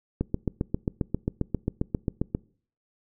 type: click train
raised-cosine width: 3 ms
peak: -12 dBFS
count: 17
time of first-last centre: 0.21-2.349 s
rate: 7.48 Hz
effects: noise-tail reverb RT60 0.5 s tail -24 dB re dry